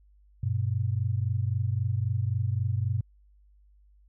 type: tone pair together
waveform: sine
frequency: 97.73 / 121.5 Hz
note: G2 / B2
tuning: -5 / -28 cents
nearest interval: major third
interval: 377 cents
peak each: -27 / -28 dBFS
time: 0.43-3.01 s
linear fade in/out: 5 ms
effects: added 50 Hz sine -56 dBFS peak until 4.08 s

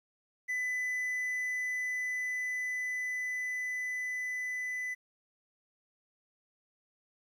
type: tone with level ramp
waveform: triangle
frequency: 2000 Hz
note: B6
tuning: 21 cents sharp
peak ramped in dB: -29 to -32 dBFS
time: 0.48-4.95 s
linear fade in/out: 20 ms
effects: 11-bit

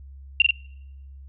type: tone with echo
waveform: sine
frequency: 2761 Hz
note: F7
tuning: 20 cents flat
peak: -11 dBFS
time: 0.4-0.42 s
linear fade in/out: 2 ms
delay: 44 ms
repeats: 2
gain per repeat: -2 dB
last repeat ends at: 0.508 s
effects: noise-tail reverb RT60 0.8 s tail -25 dB re dry + added 68 Hz sine -40 dBFS peak until 1.28 s

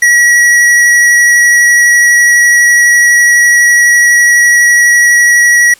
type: tone with vibrato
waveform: square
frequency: 1922 Hz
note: B6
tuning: 48 cents flat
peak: -4 dBFS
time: 0.02-5.74 s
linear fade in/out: 5 ms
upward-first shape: sine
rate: 12 Hz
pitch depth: 11 cents each way
effects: white hiss -40 dBFS RMS until 5.79 s + low-pass 11000 Hz 12 dB/octave

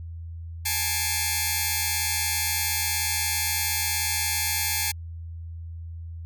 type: tone cluster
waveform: 5% pulse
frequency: 826 / 883 / 2111 / 2313 Hz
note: G#5 / A5 / C7 / D7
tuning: -10 / +6 / +15 / -27 cents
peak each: -19 dBFS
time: 0.65-4.92 s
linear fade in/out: 10 ms
effects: added 83 Hz sine -34 dBFS peak until 6.25 s

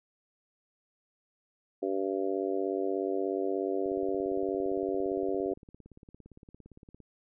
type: harmonic tone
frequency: 96.7 Hz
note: G2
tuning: 23 cents flat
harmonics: 3 / 4 / 5 / 6 / 7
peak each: -35 / -31 / -36 / -39 / -38 dBFS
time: 1.82-5.54 s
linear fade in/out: 10 ms
type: click train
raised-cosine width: 3 ms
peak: -38 dBFS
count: 56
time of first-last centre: 3.86-7.003 s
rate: 17.5 Hz
effects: none

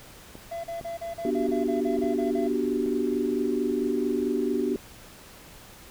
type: clicks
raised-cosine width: 2 ms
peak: -28 dBFS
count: 6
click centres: 0.354 / 0.812 / 1.488 / 1.99 / 2.04 / 2.861 s
type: tone bursts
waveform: triangle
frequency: 675 Hz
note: E5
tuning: 41 cents sharp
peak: -29 dBFS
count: 12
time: 0.51-2.477 s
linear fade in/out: 10 ms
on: 130 ms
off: 37 ms
type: chord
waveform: sine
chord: G major seventh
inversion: first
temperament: just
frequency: 245 / 294 / 367.5 / 392 Hz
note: B3 / D4 / F#4 / G4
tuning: -14 / +2 / -12 / 0 cents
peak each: -29 dBFS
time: 1.25-4.76 s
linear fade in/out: 2 ms
effects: pink hiss -48 dBFS RMS until 5.9 s

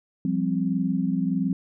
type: chord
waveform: sine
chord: F suspended second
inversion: none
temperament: equal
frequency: 174.61 / 196 / 261.6 Hz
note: F3 / G3 / C4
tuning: 0 / 0 / 0 cents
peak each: -26 dBFS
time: 0.25-1.53 s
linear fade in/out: 2 ms
effects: none

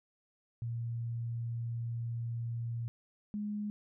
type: tone pair in turn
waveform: sine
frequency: 116.9 / 208.3 Hz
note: A#2 / G#3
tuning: +5 / +5 cents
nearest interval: minor seventh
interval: 1000 cents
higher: second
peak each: -34 / -34 dBFS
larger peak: neither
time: 0.62-2.88 / 3.34-3.7 s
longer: first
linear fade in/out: 0 ms
effects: none

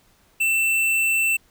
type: tone with hard clipping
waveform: sine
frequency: 2675 Hz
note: E7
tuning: 25 cents sharp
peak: -19 dBFS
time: 0.4-1.37 s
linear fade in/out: 10 ms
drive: 13 dB
effects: pink hiss -59 dBFS RMS until 1.5 s

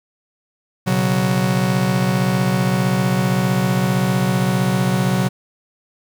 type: chord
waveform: 45% pulse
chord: B suspended second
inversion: none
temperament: just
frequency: 123.47 / 138.9 / 185.21 Hz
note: B2 / C#3 / F#3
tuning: 0 / +4 / +2 cents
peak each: -21 / -22 / -18 dBFS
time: 0.86-5.29 s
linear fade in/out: 20 ms
effects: 8-bit

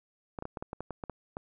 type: clicks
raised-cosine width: 1 ms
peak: -23 dBFS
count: 11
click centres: 0.388 / 0.424 / 0.454 / 0.572 / 0.625 / 0.731 / 0.806 / 0.907 / 1.038 / 1.097 / 1.369 s
effects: none

